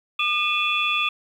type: tone cluster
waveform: sine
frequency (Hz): 1206 / 2467 / 2661 / 3426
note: D6 / D#7 / E7 / A7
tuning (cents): +46 / -15 / +16 / -47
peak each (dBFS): -25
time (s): 0.19-1.09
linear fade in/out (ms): 5
effects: tanh soft clip ceiling -9 dBFS + 9-bit